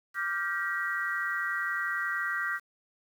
sine chord, G minor seventh, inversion second, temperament equal with one note detuned, 1174.7 / 1396.9 / 1568 / 1913.8 Hz, D6 / F6 / G6 / Bb6, 0 / 0 / 0 / +45 cents, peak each -37 / -35 / -33 / -33 dBFS, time 0.14-2.6 s, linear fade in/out 50 ms, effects 9-bit

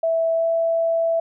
sine tone with pitch glide, 657 to 662 Hz, E5 to E5, -6 to +7 cents, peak -17 dBFS, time 0.03-1.2 s, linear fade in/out 5 ms, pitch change +13 cents, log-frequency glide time 0.34-0.46 s, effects none

